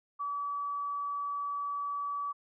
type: tone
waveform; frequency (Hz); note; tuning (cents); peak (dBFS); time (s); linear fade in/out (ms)
sine; 1146; D6; -43; -32; 0.19-2.33; 20
effects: none